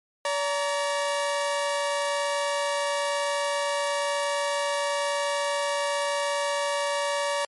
sawtooth tone pair together, 572 / 933 Hz, D5 / A#5, -46 / +1 cents, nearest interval minor sixth, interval 847 cents, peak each -22 / -26 dBFS, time 0.25-7.45 s, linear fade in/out 2 ms, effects MP3 48 kbps

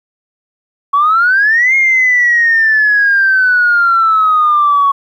sine exponential two-way sweep, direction up then down, 1108.7 to 2151 to 1108.7 Hz, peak -6 dBFS, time 0.93-4.92 s, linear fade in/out 10 ms, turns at 1.75 s, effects tanh soft clip ceiling -2 dBFS + 8-bit

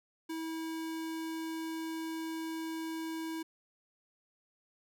square tone, 323.4 Hz, E4, 33 cents flat, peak -37 dBFS, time 0.29-3.43 s, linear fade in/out 10 ms, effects none

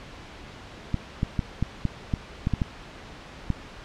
clicks, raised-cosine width 5 ms, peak -11 dBFS, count 10, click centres 0.943 / 1.231 / 1.392 / 1.626 / 1.853 / 2.138 / 2.471 / 2.537 / 2.618 / 3.503 s, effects pink hiss -43 dBFS RMS until 3.84 s + low-pass 4000 Hz 12 dB/octave

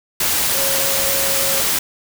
sine tone in noise, 546 Hz, C#5, 26 cents flat, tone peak -25 dBFS, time 0.54-1.61 s, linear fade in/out 5 ms, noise white, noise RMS -18 dBFS, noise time 0.2-1.79 s, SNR -10 dB, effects none

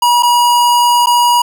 square tone with dropouts, 963 Hz, B5, 44 cents flat, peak -8 dBFS, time 0.02-1.42 s, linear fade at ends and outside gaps 5 ms, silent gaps 0.225-0.231 / 1.06-1.069 s, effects none

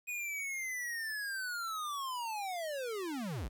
square linear sweep, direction down, 2489 to 36.71 Hz, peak -37 dBFS, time 0.07-3.49 s, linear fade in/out 20 ms, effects 11-bit

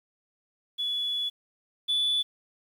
sine tone pair in turn, 3414 / 3464 Hz, G#7 / A7, +47 / -28 cents, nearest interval unison, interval 25 cents, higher second, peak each -26 / -21 dBFS, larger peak second, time 0.78-1.3 / 1.88-2.23 s, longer first, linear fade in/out 20 ms, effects tanh soft clip ceiling -21 dBFS + 9-bit

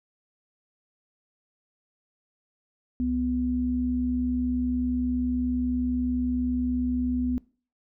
sine tone pair together, 65.98 / 249.1 Hz, C2 / B3, +15 / +15 cents, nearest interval octave + major seventh, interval 2300 cents, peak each -32 / -24 dBFS, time 3-7.38 s, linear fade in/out 0 ms, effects noise-tail reverb RT60 0.4 s tail -22 dB re dry

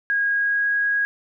sine tone with pitch glide, 1638 to 1648.4 Hz, G#6 to G#6, -24 to -13 cents, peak -18 dBFS, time 0.1-1.05 s, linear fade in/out 0 ms, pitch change +11 cents, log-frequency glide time 0.33-0.67 s, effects none

